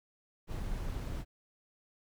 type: noise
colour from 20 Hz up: brown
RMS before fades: -37 dBFS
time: 0.47-1.25 s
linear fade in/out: 50 ms
effects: none